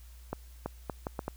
accelerating click train, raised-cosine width 1 ms, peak -19 dBFS, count 6, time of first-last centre 0.33-1.281 s, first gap 330 ms, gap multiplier 0.72, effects added 60 Hz sine -48 dBFS peak until 1.36 s + white hiss -61 dBFS RMS until 1.36 s

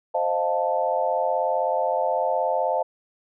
sine chord, F dominant seventh, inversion second, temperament equal with one note detuned, 523.3 / 619.4 / 698.5 / 880 Hz, C5 / Eb5 / F5 / A5, 0 / -8 / 0 / 0 cents, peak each -26 dBFS, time 0.14-2.83 s, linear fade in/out 10 ms, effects none

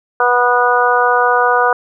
harmonic tone, 245 Hz, B3, 14 cents flat, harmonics 2 / 3 / 4 / 5 / 6, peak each -16 / -16 / -16 / -16 / -16 dBFS, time 0.2-1.73 s, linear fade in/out 2 ms, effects none

